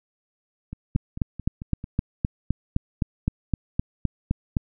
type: two click trains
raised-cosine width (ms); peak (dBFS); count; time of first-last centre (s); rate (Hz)
5; -21 / -9; 6 / 15; 0.73-1.841 / 0.96-4.568; 4.5 / 3.88
effects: none